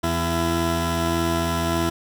15% pulse tone pair together, 83.5 / 335.5 Hz, E2 / E4, +23 / +31 cents, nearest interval 2 octaves, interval 2408 cents, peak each -17 dBFS, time 0.03-1.9 s, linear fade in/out 10 ms, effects none

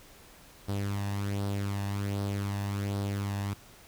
sawtooth tone with flanger, 100.2 Hz, G2, 38 cents sharp, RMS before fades -32 dBFS, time 0.68-3.54 s, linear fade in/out 10 ms, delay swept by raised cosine 0.21 to 1.14 ms, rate 1.3 Hz, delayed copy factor +0.55, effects pink hiss -54 dBFS RMS until 3.87 s

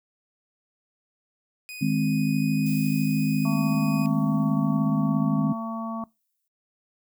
sawtooth tone, 2489 Hz, D#7, in tune, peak -33 dBFS, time 1.69-4.06 s, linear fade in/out 0 ms
sine chord, Ab major, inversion second, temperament equal, 155.56 / 207.7 / 261.6 Hz, Eb3 / Ab3 / C4, 0 / 0 / 0 cents, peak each -25 dBFS, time 1.81-5.53 s, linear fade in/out 10 ms
violet noise with exponential decay, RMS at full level -39 dBFS, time 2.66-6.48 s, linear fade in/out 2 ms, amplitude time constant 830 ms
harmonic tone, 225 Hz, A3, 39 cents sharp, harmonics 1 / 3 / 4 / 5, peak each -30 / -37 / -40 / -35 dBFS, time 3.45-6.04 s, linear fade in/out 2 ms
effects noise-tail reverb RT60 0.2 s tail -22 dB re dry

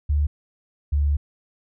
sine tone pair in turn, 73.42 / 72.37 Hz, D2 / D2, 0 / -25 cents, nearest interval unison, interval 25 cents, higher first, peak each -17 / -17 dBFS, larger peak neither, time 0.09-0.27 / 0.92-1.17 s, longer second, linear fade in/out 10 ms, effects none

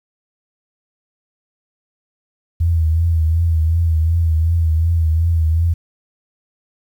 sine tone with vibrato, 81.8 Hz, E2, 13 cents flat, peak -12 dBFS, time 2.6-5.74 s, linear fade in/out 10 ms, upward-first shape triangle, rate 2.7 Hz, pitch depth 70 cents each way, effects 8-bit

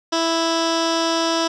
15% pulse tone with low-pass filter, 329.6 Hz, E4, in tune, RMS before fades -20 dBFS, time 0.12-1.48 s, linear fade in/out 10 ms, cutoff 5200 Hz, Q 2.9, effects none

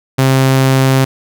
sawtooth tone, 132.9 Hz, C3, 27 cents sharp, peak -4 dBFS, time 0.18-1.05 s, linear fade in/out 10 ms, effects none

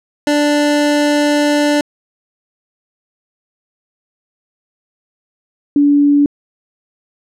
25% pulse / sine tone pair in turn, 293.7 / 287.7 Hz, D4 / D4, 0 / -36 cents, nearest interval unison, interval 36 cents, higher first, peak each -7 dBFS, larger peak neither, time 0.27-1.81 / 5.76-6.26 s, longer first, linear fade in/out 2 ms, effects low-pass 9000 Hz 12 dB/octave

